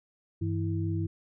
sine tone cluster, 98.1 / 163.3 / 327.6 Hz, G2 / E3 / E4, +2 / -16 / -11 cents, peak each -29 / -34 / -34 dBFS, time 0.41-1.07 s, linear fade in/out 10 ms, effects none

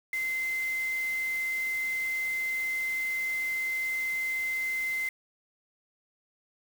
sine tone in noise, 2070 Hz, C7, 19 cents flat, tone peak -28 dBFS, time 0.13-5.09 s, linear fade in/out 2 ms, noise white, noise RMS -45 dBFS, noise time 0.13-5.09 s, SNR +14 dB, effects none

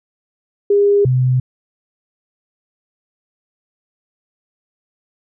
sine tone pair in turn, 405.5 / 127.72 Hz, G#4 / C3, -41 / -41 cents, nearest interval octave + minor sixth, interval 2000 cents, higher first, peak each -9 / -11 dBFS, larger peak first, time 0.7-1.05 / 1.05-1.4 s, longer neither, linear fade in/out 5 ms, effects none

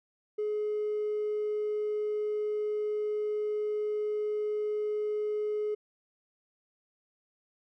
sine tone with hard clipping, 422.2 Hz, G#4, 29 cents sharp, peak -29 dBFS, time 0.38-5.75 s, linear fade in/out 10 ms, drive 1 dB, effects none

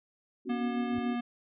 sine chord, B suspended second, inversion none, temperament just, 246.9 / 277.8 / 370.4 Hz, B3 / C#4 / F#4, 0 / +4 / +2 cents, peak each -39 dBFS, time 0.45-1.16 s, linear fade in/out 20 ms
square tone, 240 Hz, B3, 49 cents flat, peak -31 dBFS, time 0.49-1.21 s, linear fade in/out 10 ms
sine tone with exponential growth, 101.7 Hz, G#2, 36 cents flat, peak -37 dBFS, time 0.87-0.99 s, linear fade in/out 5 ms, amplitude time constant 24 ms
effects resampled to 8000 Hz

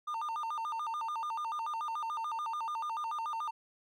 triangle tone with vibrato, 1046.5 Hz, C6, in tune, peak -32 dBFS, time 0.07-3.51 s, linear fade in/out 10 ms, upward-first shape square, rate 6.9 Hz, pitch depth 250 cents each way, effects none

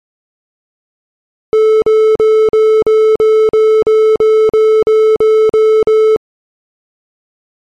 triangle tone bursts, 436.2 Hz, A4, 15 cents flat, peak -3 dBFS, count 14, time 1.53-6.162 s, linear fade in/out 0 ms, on 290 ms, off 44 ms, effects MP3 64 kbps

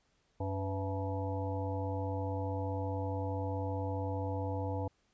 harmonic tone with a mistuned harmonic, 95.3 Hz, G2, 48 cents flat, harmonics 1 / 3 / 5 / 7 / 9 / 10, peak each -35 / -41 / -40 / -45 / -43 / -49 dBFS, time 0.4-4.88 s, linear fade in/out 5 ms, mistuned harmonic 5, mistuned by +75 cents, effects pink hiss -74 dBFS RMS until 5.13 s + resampled to 16000 Hz

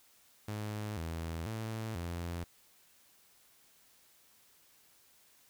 sawtooth tone with pitch steps, 105.9 / 82.2 / 111 / 85.8 Hz, G#2 / E2 / A2 / F2, +34 / -4 / +16 / -30 cents, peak -33 dBFS, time 0.48-2.44 s, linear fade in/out 5 ms, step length 490 ms, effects white hiss -65 dBFS RMS until 5.49 s

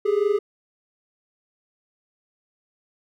triangle tone pair together, 399.6 / 422.8 Hz, G4 / G#4, +33 / +31 cents, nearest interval minor second, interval 98 cents, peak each -19 dBFS, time 0.05-0.39 s, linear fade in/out 10 ms, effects none

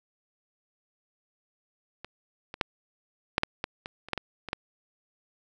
clicks, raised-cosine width 0.3 ms, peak -23 / -22 / -8 / -6 / -8 / -13 / -20 / -27 / -10 / -15 / -21 / -12 dBFS, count 12, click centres 2.046 / 2.541 / 2.612 / 3.381 / 3.434 / 3.641 / 3.859 / 4.086 / 4.133 / 4.177 / 4.487 / 4.531 s, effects none

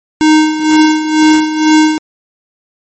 square tone with tremolo, 310 Hz, D#4, 6 cents flat, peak -4 dBFS, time 0.21-1.98 s, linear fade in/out 0 ms, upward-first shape sine, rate 2.1 Hz, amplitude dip 70%, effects MP3 32 kbps

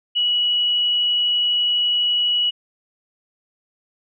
sine tone, 2928 Hz, F#7, 19 cents flat, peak -16 dBFS, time 0.15-2.51 s, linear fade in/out 20 ms, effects none

